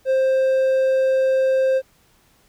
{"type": "tone", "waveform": "triangle", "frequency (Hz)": 527, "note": "C5", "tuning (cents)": 12, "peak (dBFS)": -13, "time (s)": [0.05, 1.82], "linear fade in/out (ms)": 50, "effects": ["pink hiss -58 dBFS RMS until 2.48 s"]}